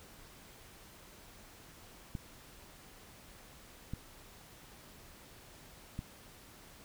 clicks, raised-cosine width 5 ms, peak -26 dBFS, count 3, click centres 2.152 / 3.936 / 5.991 s, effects pink hiss -56 dBFS RMS until 6.84 s

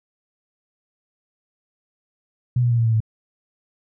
sine tone with pitch steps, 123.47 / 120.72 / 118.03 / 115.4 / 112.83 / 110.32 Hz, B2 / B2 / A#2 / A#2 / A2 / A2, 0 / -39 / +22 / -17 / +44 / +5 cents, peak -15 dBFS, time 2.56-3.004 s, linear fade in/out 5 ms, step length 74 ms, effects none

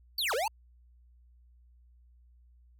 square linear two-way sweep, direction down then up, 4699 to 415.3 to 936 Hz, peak -29 dBFS, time 0.18-0.48 s, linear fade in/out 5 ms, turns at 0.34 s, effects added 60 Hz sine -57 dBFS peak until 2.79 s

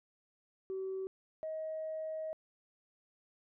sine tone pair in turn, 381.1 / 631.7 Hz, G4 / D#5, -49 / +26 cents, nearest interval major sixth, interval 875 cents, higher second, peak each -35 / -36 dBFS, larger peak first, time 0.7-1.07 / 1.43-2.33 s, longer second, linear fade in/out 0 ms, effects tanh soft clip ceiling -32 dBFS

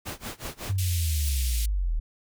pink noise with tremolo, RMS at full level -34 dBFS, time 0.05-0.77 s, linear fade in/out 20 ms, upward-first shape sine, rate 5.4 Hz, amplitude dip 95%
sine linear sweep, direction down, 98.9 to 36.54 Hz, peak -23 dBFS, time 0.69-2 s, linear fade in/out 10 ms
white band-pass noise, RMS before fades -35 dBFS, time 0.78-1.66 s, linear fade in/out 5 ms, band 2400 to 14000 Hz, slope 24 dB/octave
violet noise with exponential growth, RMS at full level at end -33 dBFS, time 1.15-1.29 s, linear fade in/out 2 ms, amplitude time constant 30 ms
effects none

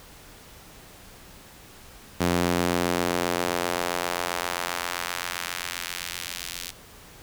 sawtooth tone with high-pass filter sweep, 87.6 Hz, F2, 6 cents sharp, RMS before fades -28 dBFS, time 2.2-6.71 s, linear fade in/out 10 ms, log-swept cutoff 180 to 3500 Hz, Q 0.81, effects pink hiss -48 dBFS RMS until 7.22 s

